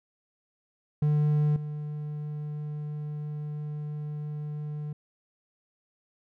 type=tone with level steps; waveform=triangle; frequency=149.5 Hz; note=D3; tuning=31 cents sharp; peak=-19 / -30 dBFS; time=1.02-4.93 s; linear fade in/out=5 ms; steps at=1.56 s; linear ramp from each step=2 ms; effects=none